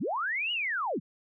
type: linear two-way sweep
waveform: sine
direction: up then down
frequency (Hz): 116 to 2962 to 116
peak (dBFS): -28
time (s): 0-1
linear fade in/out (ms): 20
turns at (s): 0.52
effects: none